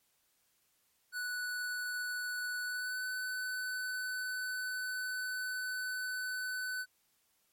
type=tone with pitch glide; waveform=square; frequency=1480 to 1505 Hz; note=F#6 to F#6; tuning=0 to +29 cents; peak=-36 dBFS; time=1.12-6.86 s; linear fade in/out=50 ms; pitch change=+29 cents; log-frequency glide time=2.64-3.03 s; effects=white hiss -74 dBFS RMS until 7.52 s + MP3 64 kbps